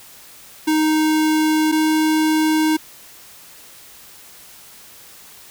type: tone pair in turn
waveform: square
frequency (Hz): 311.1 / 312.3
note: D#4 / D#4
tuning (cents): 0 / +7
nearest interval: unison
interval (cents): 7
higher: second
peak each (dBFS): -15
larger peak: neither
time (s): 0.67-1.72 / 1.72-2.77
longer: neither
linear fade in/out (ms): 10
effects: white hiss -43 dBFS RMS until 5.5 s